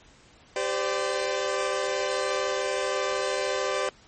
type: chord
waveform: sawtooth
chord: G suspended fourth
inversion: none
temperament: equal with one note detuned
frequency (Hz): 392 / 514 / 587.3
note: G4 / C5 / D5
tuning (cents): 0 / -31 / 0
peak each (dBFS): -27 / -25 / -26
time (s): 0.56-3.89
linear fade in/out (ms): 2
effects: pink hiss -55 dBFS RMS until 4.07 s + MP3 32 kbps